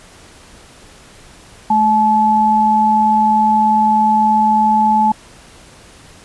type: tone pair together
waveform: sine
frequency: 215.4 / 861.6 Hz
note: A3 / A5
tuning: -37 / -37 cents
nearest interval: 2 octaves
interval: 2400 cents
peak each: -17 / -10 dBFS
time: 1.7-5.12 s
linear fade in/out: 5 ms
effects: pink hiss -42 dBFS RMS until 6.24 s + resampled to 24000 Hz